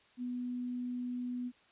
sine tone, 246.9 Hz, B3, in tune, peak -35 dBFS, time 0.17-1.52 s, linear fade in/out 50 ms, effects white hiss -65 dBFS RMS until 1.71 s + resampled to 8000 Hz

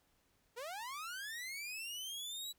sawtooth linear sweep, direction up, 446.6 to 3951 Hz, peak -39 dBFS, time 0.56-2.53 s, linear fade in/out 20 ms, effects pink hiss -75 dBFS RMS until 2.58 s

